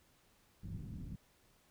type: low-pass noise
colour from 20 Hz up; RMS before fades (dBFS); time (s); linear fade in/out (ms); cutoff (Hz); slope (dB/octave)
white; -45; 0.63-1.16; 10; 190; 24
effects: pink hiss -70 dBFS RMS until 1.7 s